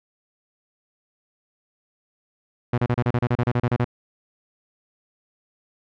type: tone bursts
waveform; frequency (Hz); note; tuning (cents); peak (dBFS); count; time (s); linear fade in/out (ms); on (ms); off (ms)
sawtooth; 121.6; B2; -26; -14; 14; 2.73-3.845; 5; 49; 33
effects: low-pass 2000 Hz 12 dB/octave